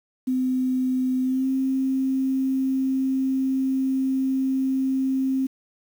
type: tone with pitch glide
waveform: sine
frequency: 256.6 to 264.7 Hz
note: C4 to C4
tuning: -34 to +20 cents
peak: -20 dBFS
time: 0.27-5.47 s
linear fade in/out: 10 ms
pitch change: +54 cents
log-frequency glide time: 1.22-1.48 s
effects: 8-bit